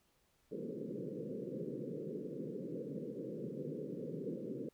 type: band-pass noise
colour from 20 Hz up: white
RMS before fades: -43 dBFS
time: 0.51-4.69 s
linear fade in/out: 5 ms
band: 130 to 520 Hz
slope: 96 dB/octave
effects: pink hiss -75 dBFS RMS until 4.73 s